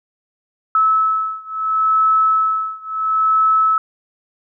sine beating tone pair, 1300 / 1300.73 Hz, E6 / E6, -24 / -24 cents, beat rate 0.73 Hz, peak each -16 / -17 dBFS, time 0.75-3.78 s, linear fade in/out 2 ms, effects none

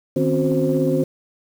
sine tone cluster, 154.1 / 257.3 / 273.9 / 366 / 525 Hz, D#3 / C4 / C#4 / F#4 / C5, -16 / -29 / -21 / -19 / +6 cents, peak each -22 dBFS, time 0.16-1.04 s, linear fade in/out 5 ms, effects tanh soft clip ceiling -7 dBFS + 7-bit

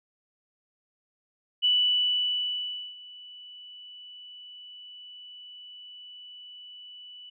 sine tone with ADSR envelope, 2967 Hz, F#7, 4 cents sharp, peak -19 dBFS, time 1.62-7.3 s, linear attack 28 ms, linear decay 1300 ms, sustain -24 dB, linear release 10 ms, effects none

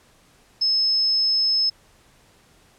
sine tone, 5200 Hz, E8, 24 cents flat, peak -17 dBFS, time 0.61-1.7 s, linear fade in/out 10 ms, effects pink hiss -56 dBFS RMS until 2.78 s + low-pass 11000 Hz 12 dB/octave

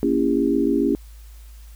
sine chord, A# diminished seventh, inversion none, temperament just, 233.1 / 279.7 / 335.6 / 402.8 Hz, A#3 / C#4 / E4 / G4, 0 / +16 / +31 / +47 cents, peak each -24 / -20 / -23 / -23 dBFS, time 0.03-0.95 s, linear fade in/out 0 ms, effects added 54 Hz sine -39 dBFS peak until 1.75 s + white hiss -54 dBFS RMS until 1.75 s

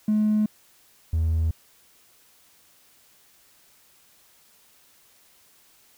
triangle tone pair in turn, 213.1 / 80.89 Hz, G#3 / E2, +45 / -32 cents, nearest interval octave + perfect fourth, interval 1677 cents, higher first, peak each -15 / -17 dBFS, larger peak first, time 0.08-0.46 / 1.13-1.51 s, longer neither, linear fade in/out 5 ms, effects tanh soft clip ceiling -15 dBFS + white hiss -58 dBFS RMS until 5.97 s

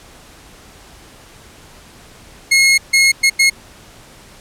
sawtooth tone bursts at uneven times, 2162 Hz, C#7, 44 cents flat, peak -5 dBFS, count 4, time 2.51-2.78 / 2.93-3.12 / 3.23-3.3 / 3.39-3.5 s, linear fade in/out 10 ms, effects pink hiss -42 dBFS RMS until 4.4 s + low-pass 11000 Hz 12 dB/octave

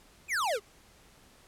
square exponential sweep, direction down, 2616 to 379.5 Hz, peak -28 dBFS, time 0.28-0.6 s, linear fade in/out 50 ms, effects pink hiss -59 dBFS RMS until 1.47 s + low-pass 12000 Hz 12 dB/octave

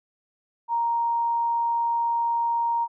sine tone, 934 Hz, A#5, 3 cents sharp, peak -21 dBFS, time 0.68-2.88 s, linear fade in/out 50 ms, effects none

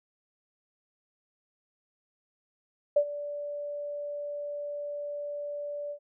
sine tone with ADSR envelope, 582 Hz, D5, 16 cents flat, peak -17 dBFS, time 2.96-5.99 s, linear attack 8 ms, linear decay 72 ms, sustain -16 dB, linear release 80 ms, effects none

